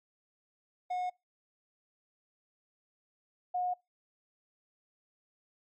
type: tone pair in turn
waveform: triangle / sine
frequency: 726 / 722.9 Hz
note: F#5 / F#5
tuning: -33 / -40 cents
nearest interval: unison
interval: 7 cents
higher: first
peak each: -29 / -29 dBFS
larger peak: neither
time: 0.9-1.1 / 3.54-3.74 s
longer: neither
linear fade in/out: 10 ms
effects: noise-tail reverb RT60 0.2 s tail -24 dB re dry + MP3 32 kbps